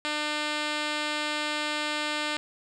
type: tone with low-pass filter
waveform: 5% pulse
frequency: 300 Hz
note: D4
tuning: 37 cents sharp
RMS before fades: -30 dBFS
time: 0.05-2.37 s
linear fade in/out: 0 ms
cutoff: 6000 Hz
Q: 1.6
effects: none